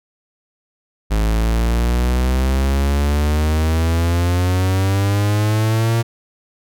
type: exponential sweep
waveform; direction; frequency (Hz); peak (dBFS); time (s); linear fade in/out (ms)
45% pulse; up; 52.5 to 116.54; -14; 1.1-6.03; 20
effects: none